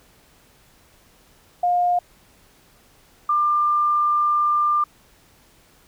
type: tone pair in turn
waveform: sine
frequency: 710 / 1194.1 Hz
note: F5 / D6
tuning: +28 / +28 cents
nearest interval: major sixth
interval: 900 cents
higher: second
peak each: -16 dBFS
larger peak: neither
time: 1.63-1.99 / 3.29-4.84 s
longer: second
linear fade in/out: 5 ms
effects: pink hiss -55 dBFS RMS until 5.87 s